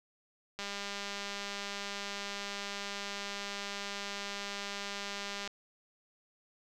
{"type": "click train", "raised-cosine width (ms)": 0.2, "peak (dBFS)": -22, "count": 983, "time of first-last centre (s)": [0.59, 5.476], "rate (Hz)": 201, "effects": []}